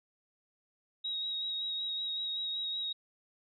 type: tone with vibrato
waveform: sine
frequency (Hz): 3800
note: A#7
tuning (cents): +33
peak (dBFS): -33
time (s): 1.04-2.93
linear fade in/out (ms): 10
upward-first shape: sine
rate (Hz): 5.3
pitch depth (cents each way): 20
effects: none